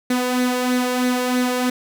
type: tone with flanger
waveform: sawtooth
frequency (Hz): 250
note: B3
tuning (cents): +21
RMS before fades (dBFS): -20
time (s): 0.1-1.7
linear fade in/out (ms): 5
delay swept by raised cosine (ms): 0.48 to 1.88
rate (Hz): 3.1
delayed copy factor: +0.5
effects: none